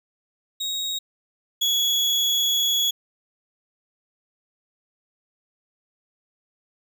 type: tone pair in turn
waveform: 35% pulse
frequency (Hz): 3778 / 3366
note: A#7 / G#7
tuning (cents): +22 / +23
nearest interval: major second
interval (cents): 199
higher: first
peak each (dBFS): -23 / -17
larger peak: second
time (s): 0.6-0.99 / 1.61-2.91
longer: second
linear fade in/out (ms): 10
effects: none